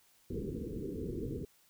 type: low-pass noise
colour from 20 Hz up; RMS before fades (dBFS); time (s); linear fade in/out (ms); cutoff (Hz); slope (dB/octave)
white; -39; 0.3-1.45; 5; 470; 96
effects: white hiss -67 dBFS RMS until 1.69 s